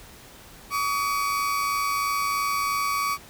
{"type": "tone pair together", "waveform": "35% pulse", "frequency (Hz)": [1135, 1238], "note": ["C#6", "D#6"], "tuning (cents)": [41, -9], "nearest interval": "major second", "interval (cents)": 150, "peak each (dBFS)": [-22, -31], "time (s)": [0.7, 3.18], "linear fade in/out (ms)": 50, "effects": ["pink hiss -47 dBFS RMS until 3.29 s"]}